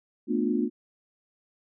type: chord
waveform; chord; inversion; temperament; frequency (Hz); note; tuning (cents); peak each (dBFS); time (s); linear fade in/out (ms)
sine; B half-diminished seventh; third; just; 222.2 / 246.9 / 296.3 / 355.6; A3 / B3 / D4 / F4; +17 / 0 / +15 / +31; -28 / -28 / -29 / -30; 0.27-0.7; 50
effects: none